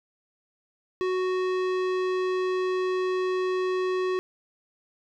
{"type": "tone with tanh clipping", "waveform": "sine", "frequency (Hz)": 370, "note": "F#4", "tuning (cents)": 0, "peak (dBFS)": -26, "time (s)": [1.01, 4.19], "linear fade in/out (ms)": 0, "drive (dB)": 18, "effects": []}